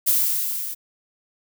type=noise with level ramp; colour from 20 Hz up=violet; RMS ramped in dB=-17 to -31 dBFS; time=0.06-0.75 s; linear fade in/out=20 ms; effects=none